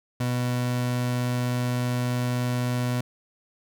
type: tone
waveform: 30% pulse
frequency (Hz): 123.47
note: B2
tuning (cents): 0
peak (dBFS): -21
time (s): 0.2-3.01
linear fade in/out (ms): 5
effects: none